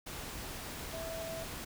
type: tone in noise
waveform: sine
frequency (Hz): 655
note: E5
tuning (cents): -11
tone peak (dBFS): -40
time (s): 0.93-1.44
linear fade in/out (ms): 10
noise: pink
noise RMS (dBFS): -43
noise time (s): 0.06-1.65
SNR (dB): 0
effects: none